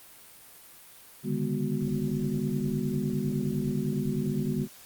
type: tone cluster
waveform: sine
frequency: 139.7 / 149.5 / 202.6 / 243 / 370.8 Hz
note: C#3 / D3 / G#3 / B3 / F#4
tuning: +14 / +31 / -43 / -28 / +4 cents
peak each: -35 / -32 / -31 / -32 / -36 dBFS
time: 1.23-4.68 s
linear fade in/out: 50 ms
effects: white hiss -51 dBFS RMS until 4.85 s + Opus 32 kbps